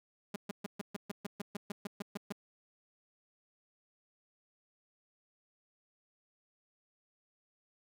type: tone bursts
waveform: sawtooth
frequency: 203.6 Hz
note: G#3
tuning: 34 cents flat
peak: -32 dBFS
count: 14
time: 0.34-2.324 s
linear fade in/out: 5 ms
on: 21 ms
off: 130 ms
effects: none